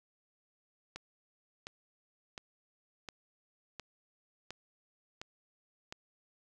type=click train; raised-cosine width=0.2 ms; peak=-25 dBFS; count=8; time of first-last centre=0.96-5.925 s; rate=1.41 Hz; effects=none